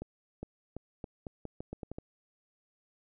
accelerating click train, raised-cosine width 2 ms, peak -26 dBFS, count 11, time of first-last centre 0.02-1.985 s, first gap 410 ms, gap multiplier 0.82, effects none

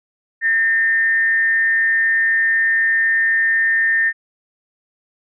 sine tone with frequency modulation, 1818 Hz, A#6, 44 cents flat, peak -13 dBFS, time 0.41-4.13 s, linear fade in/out 50 ms, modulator 207 Hz, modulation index 0.32, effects none

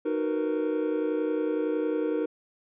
triangle chord, B major seventh, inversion first, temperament just, 308.7 / 370.4 / 463 / 493.9 Hz, D#4 / F#4 / A#4 / B4, -14 / +2 / -12 / 0 cents, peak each -27 / -32 / -27 / -32 dBFS, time 0.05-2.26 s, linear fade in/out 10 ms, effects resampled to 8000 Hz

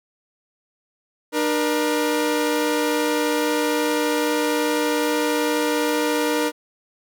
sawtooth tone pair together, 300.4 / 476.9 Hz, D4 / A#4, +39 / +39 cents, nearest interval minor sixth, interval 800 cents, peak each -18 dBFS, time 1.32-6.52 s, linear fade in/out 50 ms, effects none

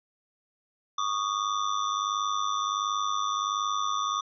square ring-modulated tone, 1174.7 Hz, D6, in tune, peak -24 dBFS, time 0.98-4.21 s, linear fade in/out 5 ms, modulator 50.7 Hz, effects resampled to 16000 Hz

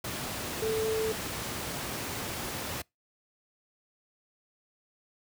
sine tone in noise, 440 Hz, A4, in tune, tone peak -27 dBFS, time 0.62-1.12 s, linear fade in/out 5 ms, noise pink, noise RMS -35 dBFS, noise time 0.04-2.82 s, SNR +5 dB, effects noise-tail reverb RT60 0.2 s tail -26 dB re dry + high-pass 80 Hz 12 dB/octave

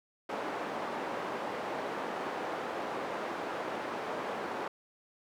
white band-pass noise, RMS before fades -37 dBFS, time 0.29-4.68 s, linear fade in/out 5 ms, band 290 to 940 Hz, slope 12 dB/octave, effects none

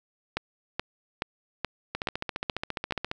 two click trains, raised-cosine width 0.3 ms, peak -14 / -11 dBFS, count 18 / 7, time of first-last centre 1.95-3.114 / 0.37-2.923 s, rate 14.6 / 2.35 Hz, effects none

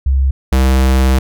sine / square tone pair in turn, 67 / 65.51 Hz, C2 / C2, +42 / +3 cents, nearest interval unison, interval 39 cents, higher first, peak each -9 dBFS, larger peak neither, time 0.06-0.31 / 0.52-1.19 s, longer second, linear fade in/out 5 ms, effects none

